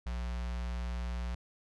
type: tone with notch filter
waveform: square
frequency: 60 Hz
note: B1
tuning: 49 cents flat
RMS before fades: -36 dBFS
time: 0.06-1.35 s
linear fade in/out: 5 ms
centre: 340 Hz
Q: 0.8
effects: low-pass 6000 Hz 12 dB/octave